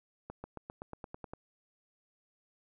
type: accelerating click train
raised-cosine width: 1 ms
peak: -28 dBFS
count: 10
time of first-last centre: 0.3-1.335 s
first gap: 140 ms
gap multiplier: 0.95
effects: none